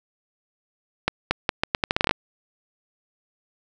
accelerating click train, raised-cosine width 0.3 ms, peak -3 dBFS, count 13, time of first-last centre 1.08-2.111 s, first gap 230 ms, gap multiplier 0.79, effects none

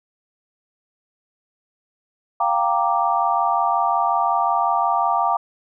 sine chord, G minor seventh, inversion third, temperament equal, 698.5 / 784 / 932.3 / 1174.7 Hz, F5 / G5 / Bb5 / D6, 0 / 0 / 0 / 0 cents, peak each -22 dBFS, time 2.4-5.37 s, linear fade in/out 5 ms, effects none

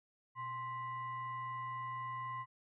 sine tone with frequency modulation, 1046.5 Hz, C6, in tune, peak -39 dBFS, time 0.35-2.46 s, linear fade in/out 50 ms, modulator 924 Hz, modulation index 0.58, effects none

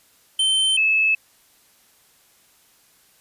square / sine tone pair in turn, 3096 / 2603 Hz, G7 / E7, -22 / -22 cents, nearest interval minor third, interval 300 cents, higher first, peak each -17 / -15 dBFS, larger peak second, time 0.39-0.77 / 0.77-1.15 s, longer neither, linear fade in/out 5 ms, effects white hiss -57 dBFS RMS until 3.2 s + resampled to 32000 Hz

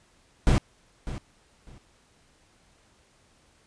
brown noise with echo, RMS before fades -19 dBFS, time 0.47-0.58 s, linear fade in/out 0 ms, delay 600 ms, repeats 2, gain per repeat -14 dB, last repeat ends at 1.78 s, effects pink hiss -62 dBFS RMS until 3.66 s + resampled to 22050 Hz

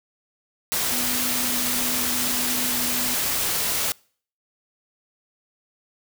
sine tone in noise, 246.9 Hz, B3, in tune, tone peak -32 dBFS, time 0.92-3.14 s, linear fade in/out 0 ms, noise white, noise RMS -24 dBFS, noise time 0.72-3.92 s, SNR -11 dB, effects noise-tail reverb RT60 0.5 s tail -26 dB re dry

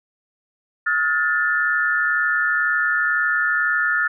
sine tone cluster, 1287 / 1429 / 1761 Hz, E6 / F6 / A6, -42 / +39 / +1 cents, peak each -27 / -20 / -20 dBFS, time 0.86-4.08 s, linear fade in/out 10 ms, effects none

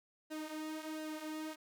sawtooth tone with flanger, 311.1 Hz, D#4, in tune, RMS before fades -43 dBFS, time 0.3-1.56 s, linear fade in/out 20 ms, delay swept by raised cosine 0.87 to 5.17 ms, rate 1.4 Hz, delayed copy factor -0.65, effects none

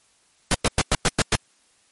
pink noise bursts, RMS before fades -18 dBFS, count 7, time 0.51-1.355 s, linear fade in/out 2 ms, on 35 ms, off 100 ms, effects white hiss -61 dBFS RMS until 1.91 s + MP3 48 kbps

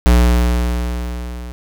square tone with level ramp, 60.1 Hz, B1, 46 cents flat, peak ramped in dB -7 to -28 dBFS, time 0.06-1.52 s, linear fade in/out 0 ms, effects none

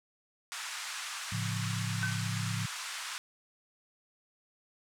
pink band-pass noise, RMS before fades -40 dBFS, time 0.52-3.18 s, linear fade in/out 0 ms, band 1100 to 9400 Hz, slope 24 dB/octave
sine chord, A augmented, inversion none, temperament equal, 110 / 138.59 / 174.61 Hz, A2 / C#3 / E#3, 0 / 0 / 0 cents, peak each -34 / -39 / -38 dBFS, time 1.32-2.66 s, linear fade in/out 5 ms
sine tone with exponential decay, 1527 Hz, G6, 46 cents flat, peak -28 dBFS, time 2.03-2.28 s, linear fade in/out 0 ms, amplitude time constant 53 ms
effects none

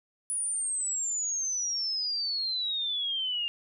sine exponential sweep, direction down, 9900 to 2794 Hz, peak -28 dBFS, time 0.3-3.48 s, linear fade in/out 0 ms, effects none

